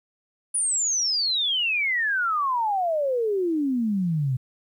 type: exponential sweep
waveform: sine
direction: down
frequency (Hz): 9850 to 123.47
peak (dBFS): -21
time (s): 0.54-4.37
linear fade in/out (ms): 10
effects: 10-bit